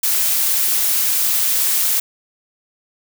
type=noise; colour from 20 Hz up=blue; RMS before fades=-17 dBFS; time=0.03-2 s; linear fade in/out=5 ms; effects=none